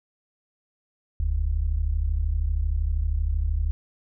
sine tone pair together, 42.39 / 75.2 Hz, E1 / D2, +49 / +42 cents, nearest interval minor seventh, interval 993 cents, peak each -24 / -24 dBFS, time 1.2-3.71 s, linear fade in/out 0 ms, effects none

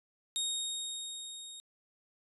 25% pulse tone with level ramp, 3729 Hz, A#7, in tune, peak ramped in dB -27 to -42 dBFS, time 0.36-1.6 s, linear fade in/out 0 ms, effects resampled to 32000 Hz

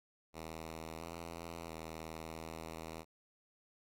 5% pulse tone with pitch steps, 80.6 / 83.7 / 80.5 / 81 Hz, E2 / E2 / E2 / E2, -38 / +27 / -41 / -30 cents, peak -33 dBFS, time 0.33-3.05 s, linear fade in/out 50 ms, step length 680 ms, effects AAC 64 kbps

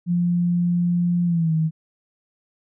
sine tone with pitch glide, 174.61 to 159.2 Hz, F3 to D#3, 0 to +40 cents, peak -17 dBFS, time 0.06-1.71 s, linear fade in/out 50 ms, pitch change -160 cents, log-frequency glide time 1.25-1.53 s, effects none

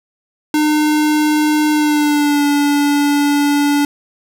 square tone with pitch glide, 303 to 288.5 Hz, D#4 to D4, -46 to -31 cents, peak -12 dBFS, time 0.54-3.85 s, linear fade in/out 2 ms, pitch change -85 cents, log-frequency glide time 1.72-2.45 s, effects none

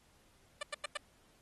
10% pulse tone bursts, 589 Hz, D5, 5 cents sharp, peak -28 dBFS, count 4, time 0.61-0.973 s, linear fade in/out 5 ms, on 21 ms, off 93 ms, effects pink hiss -68 dBFS RMS until 1.41 s + AAC 32 kbps

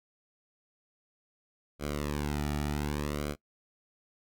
sawtooth tone with flanger, 73.42 Hz, D2, in tune, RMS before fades -33 dBFS, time 1.79-3.36 s, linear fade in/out 50 ms, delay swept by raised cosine 1.1 to 1.93 ms, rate 0.65 Hz, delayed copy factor -1, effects noise-tail reverb RT60 0.1 s tail -22 dB re dry

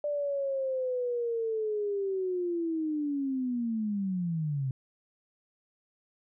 sine linear sweep, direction down, 591 to 128.3 Hz, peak -28 dBFS, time 0.04-4.71 s, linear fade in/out 2 ms, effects none

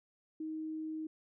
sine tone, 314.4 Hz, D#4, 18 cents sharp, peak -37 dBFS, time 0.4-1.07 s, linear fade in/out 5 ms, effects none

